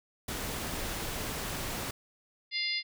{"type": "noise", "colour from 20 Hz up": "pink", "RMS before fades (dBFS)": -36, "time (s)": [0.28, 1.91], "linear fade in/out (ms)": 5}
{"type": "harmonic tone", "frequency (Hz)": 698.5, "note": "F5", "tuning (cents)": 0, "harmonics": [3, 4, 5, 6, 7], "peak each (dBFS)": [-34, -40, -38, -37, -34], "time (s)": [2.51, 2.83], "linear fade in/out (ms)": 50}
{"effects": []}